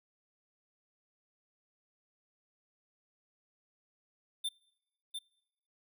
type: tone with echo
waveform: square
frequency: 3567 Hz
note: A7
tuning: 23 cents sharp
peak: -33 dBFS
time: 4.44-4.49 s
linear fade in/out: 10 ms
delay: 700 ms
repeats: 1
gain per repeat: -5 dB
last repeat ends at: 5.19 s
effects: noise-tail reverb RT60 0.9 s tail -25 dB re dry